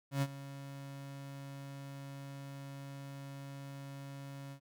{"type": "tone with ADSR envelope", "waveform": "35% pulse", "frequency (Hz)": 138.59, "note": "C#3", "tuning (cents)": 0, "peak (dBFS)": -27, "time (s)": [0.11, 4.6], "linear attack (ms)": 110, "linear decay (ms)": 47, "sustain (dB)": -16, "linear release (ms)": 81, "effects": []}